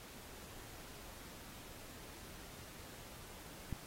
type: click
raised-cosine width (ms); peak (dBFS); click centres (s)
5; -27; 3.727
effects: pink hiss -54 dBFS RMS until 3.86 s + AAC 48 kbps